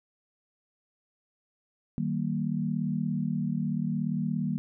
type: chord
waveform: sine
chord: Eb major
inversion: none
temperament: equal with one note detuned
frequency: 155.56 / 192.41 / 233.1 Hz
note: Eb3 / G3 / Bb3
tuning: 0 / -32 / 0 cents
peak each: -31 dBFS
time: 1.98-4.58 s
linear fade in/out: 0 ms
effects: none